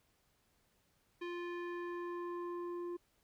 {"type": "tone with low-pass filter sweep", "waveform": "square", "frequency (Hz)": 349.2, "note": "F4", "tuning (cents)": 0, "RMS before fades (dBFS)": -42, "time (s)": [1.21, 2.97], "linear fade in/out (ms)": 10, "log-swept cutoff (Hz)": [2800, 710], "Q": 1.6, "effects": ["pink hiss -75 dBFS RMS until 3.23 s"]}